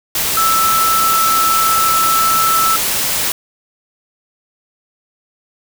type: tone in noise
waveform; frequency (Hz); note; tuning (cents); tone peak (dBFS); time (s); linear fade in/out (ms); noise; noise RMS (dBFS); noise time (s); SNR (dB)
sine; 1318.5; E6; 0; -12; 0.37-2.76; 2; white; -17; 0.15-3.32; +2
effects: none